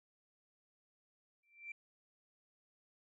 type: tone with exponential growth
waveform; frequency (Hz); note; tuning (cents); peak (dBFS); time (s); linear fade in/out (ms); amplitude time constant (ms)
sine; 2349; D7; 0; -40; 1.43-1.72; 5; 63
effects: tanh soft clip ceiling -36 dBFS